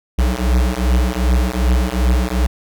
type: beating tone pair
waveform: square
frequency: 60.5 / 63.1 Hz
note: B1 / B1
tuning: -35 / +38 cents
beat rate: 2.6 Hz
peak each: -17 dBFS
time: 0.18-2.47 s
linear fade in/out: 10 ms
effects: none